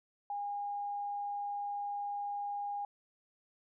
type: tone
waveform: sine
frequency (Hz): 814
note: G#5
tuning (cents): -35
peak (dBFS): -35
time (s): 0.3-2.85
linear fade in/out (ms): 2
effects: none